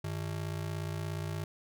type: ring-modulated tone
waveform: square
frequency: 125.2 Hz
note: B2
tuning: 24 cents sharp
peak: -32 dBFS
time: 0.04-1.44 s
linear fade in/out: 2 ms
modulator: 28.5 Hz
effects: none